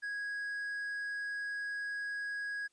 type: tone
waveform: triangle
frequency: 1655 Hz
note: G#6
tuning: 6 cents flat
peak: -34 dBFS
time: 0.02-2.68 s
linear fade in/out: 20 ms
effects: white hiss -75 dBFS RMS until 2.72 s + resampled to 22050 Hz